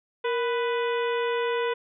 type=harmonic tone with a mistuned harmonic; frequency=495.5 Hz; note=B4; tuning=6 cents sharp; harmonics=1 / 2 / 3 / 4 / 5 / 6 / 7; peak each=-25 / -31 / -35 / -37 / -39 / -41 / -42 dBFS; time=0.24-1.74 s; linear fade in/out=10 ms; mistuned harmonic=1; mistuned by=-91 cents; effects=none